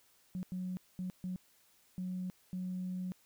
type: tone bursts at uneven times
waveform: sine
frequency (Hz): 183.4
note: F#3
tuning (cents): -15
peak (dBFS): -35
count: 6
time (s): 0.35-0.43 / 0.52-0.77 / 0.99-1.1 / 1.24-1.36 / 1.98-2.3 / 2.53-3.12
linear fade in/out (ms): 0
effects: tanh soft clip ceiling -31 dBFS + white hiss -68 dBFS RMS until 3.25 s